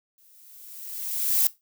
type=noise with exponential growth; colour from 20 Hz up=violet; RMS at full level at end=-19 dBFS; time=0.18-1.47 s; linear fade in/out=0 ms; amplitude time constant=280 ms; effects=noise-tail reverb RT60 0.2 s tail -17 dB re dry